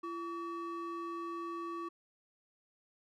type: ring-modulated tone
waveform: triangle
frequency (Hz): 740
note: F#5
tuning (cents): 0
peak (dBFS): -33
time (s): 0.03-1.89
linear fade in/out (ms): 10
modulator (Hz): 401
effects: none